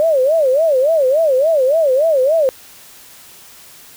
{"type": "tone with vibrato", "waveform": "sine", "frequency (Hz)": 580, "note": "D5", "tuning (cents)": -22, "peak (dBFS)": -10, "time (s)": [0, 2.49], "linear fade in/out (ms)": 0, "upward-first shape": "sine", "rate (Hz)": 3.5, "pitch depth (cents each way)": 230, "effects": ["white hiss -41 dBFS RMS until 3.96 s"]}